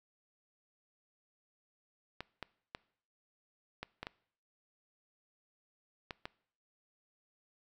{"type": "clicks", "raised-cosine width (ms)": 0.3, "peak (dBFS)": -24, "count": 8, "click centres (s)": [2.206, 2.427, 2.749, 3.83, 4.03, 4.069, 6.108, 6.255], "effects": ["noise-tail reverb RT60 0.6 s tail -22 dB re dry"]}